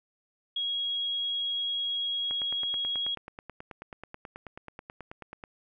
sine tone, 3303 Hz, G#7, 10 cents flat, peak -28 dBFS, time 0.56-3.15 s, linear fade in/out 5 ms
click train, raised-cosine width 0.5 ms, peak -26 dBFS, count 30, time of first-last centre 2.31-5.438 s, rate 9.27 Hz
effects none

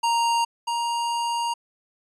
square tone pair in turn, 932.3 / 938.8 Hz, A#5 / A#5, 0 / +12 cents, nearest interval unison, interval 12 cents, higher second, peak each -20 / -24 dBFS, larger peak first, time 0.03-0.45 / 0.67-1.54 s, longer second, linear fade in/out 10 ms, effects resampled to 22050 Hz

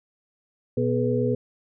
sine tone cluster, 121.6 / 245.4 / 422.2 / 491.4 Hz, B2 / B3 / G#4 / B4, -26 / -11 / +29 / -9 cents, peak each -26 dBFS, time 0.77-1.35 s, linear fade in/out 5 ms, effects none

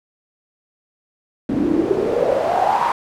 pink noise with band-pass filter sweep, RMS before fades -18 dBFS, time 1.49-2.92 s, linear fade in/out 2 ms, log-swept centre 250 to 1000 Hz, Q 7.3, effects none

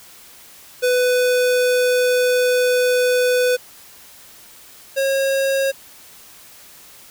square tone pair in turn, 498.2 / 542.8 Hz, B4 / C#5, +15 / -36 cents, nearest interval minor second, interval 149 cents, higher second, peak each -15 / -17 dBFS, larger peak first, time 0.82-3.57 / 4.96-5.72 s, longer first, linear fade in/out 20 ms, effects white hiss -44 dBFS RMS until 7.1 s

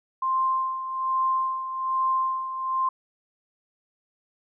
sine tone with tremolo, 1049 Hz, C6, 4 cents sharp, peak -20 dBFS, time 0.22-2.89 s, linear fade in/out 5 ms, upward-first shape sine, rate 1.2 Hz, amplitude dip 65%, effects none

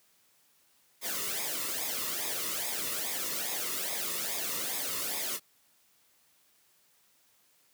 white noise with flanger, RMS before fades -34 dBFS, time 1.01-5.4 s, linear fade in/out 50 ms, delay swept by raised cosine 0.68 to 1.3 ms, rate 2.4 Hz, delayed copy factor -0.7, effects white hiss -67 dBFS RMS until 7.73 s + high-pass 80 Hz 12 dB/octave

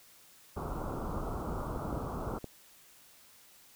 pink low-pass noise, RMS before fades -37 dBFS, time 0.56-2.39 s, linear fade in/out 10 ms, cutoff 1400 Hz, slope 96 dB/octave
clicks, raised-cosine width 2 ms, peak -26 dBFS, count 6, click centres 0.939 / 1.144 / 1.761 / 1.928 / 2.339 / 2.443 s
effects white hiss -59 dBFS RMS until 3.75 s

